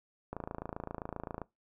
click train, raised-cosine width 1 ms, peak -24 dBFS, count 31, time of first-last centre 0.33-1.417 s, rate 27.6 Hz, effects noise-tail reverb RT60 0.2 s tail -21 dB re dry

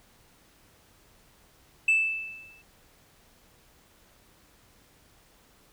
sine tone with exponential decay, 2637 Hz, E7, in tune, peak -15 dBFS, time 1.88-2.62 s, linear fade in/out 5 ms, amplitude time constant 160 ms, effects tanh soft clip ceiling -17 dBFS + pink hiss -60 dBFS RMS until 5.72 s

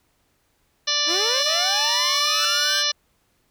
harmonic tone, 587.3 Hz, D5, in tune, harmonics 1 / 2 / 3 / 4 / 5 / 6 / 7 / 8 / 9 / 10, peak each -35 / -32 / -31 / -35 / -27 / -27 / -25 / -36 / -25 / -29 dBFS, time 0.87-2.92 s, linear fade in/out 10 ms
sawtooth linear sweep, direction up, 301.1 to 1628 Hz, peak -22 dBFS, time 1.06-2.84 s, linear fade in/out 50 ms
sawtooth tone with exponential growth, 1480 Hz, F#6, in tune, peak -21 dBFS, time 2.31-2.45 s, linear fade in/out 0 ms, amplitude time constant 29 ms
effects pink hiss -66 dBFS RMS until 3.5 s

